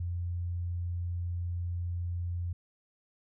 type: tone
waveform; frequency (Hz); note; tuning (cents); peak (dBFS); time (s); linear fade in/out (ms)
sine; 87.31; F2; 0; -31; 0-2.53; 5
effects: none